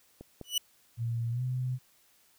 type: clicks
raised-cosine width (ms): 2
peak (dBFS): -31 / -28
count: 2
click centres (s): 0.21 / 0.413
type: tone with exponential growth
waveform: sawtooth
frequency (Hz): 2954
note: F#7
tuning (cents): -3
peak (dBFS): -20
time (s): 0.44-0.58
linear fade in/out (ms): 5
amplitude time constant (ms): 30
type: tone with pitch glide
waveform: sine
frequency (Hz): 116.54 to 127.09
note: A#2 to C3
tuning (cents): 0 to -50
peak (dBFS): -29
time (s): 0.97-1.79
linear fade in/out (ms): 50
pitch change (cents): +150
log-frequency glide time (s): 1.31-1.42
effects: white hiss -65 dBFS RMS until 2.38 s